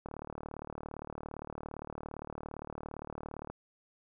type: click train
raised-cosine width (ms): 1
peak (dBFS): -27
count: 130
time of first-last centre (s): 0.06-3.5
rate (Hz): 37.5
effects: none